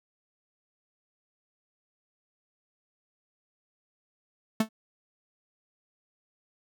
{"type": "tone with exponential decay", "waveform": "45% pulse", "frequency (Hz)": 220, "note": "A3", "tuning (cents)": 0, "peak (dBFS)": -19, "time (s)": [4.6, 4.69], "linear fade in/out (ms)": 5, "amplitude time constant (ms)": 18, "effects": []}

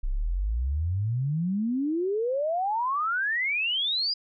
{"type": "exponential sweep", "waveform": "sine", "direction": "up", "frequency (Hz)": [30.13, 4966], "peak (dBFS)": -24, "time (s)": [0.03, 4.14], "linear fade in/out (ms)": 10, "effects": []}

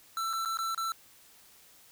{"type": "tone with dropouts", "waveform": "square", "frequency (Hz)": 1336, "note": "E6", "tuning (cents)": 23, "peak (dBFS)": -31, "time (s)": [0.17, 0.92], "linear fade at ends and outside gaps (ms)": 1, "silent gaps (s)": [[0.33, 0.334], [0.45, 0.457], [0.572, 0.588], [0.747, 0.777]], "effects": ["white hiss -58 dBFS RMS until 1.91 s"]}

